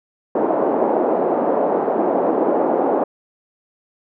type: band-pass noise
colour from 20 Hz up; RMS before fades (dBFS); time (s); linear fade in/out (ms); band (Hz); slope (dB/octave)
white; -18; 0.35-3.04; 5; 260 to 740; 24
effects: none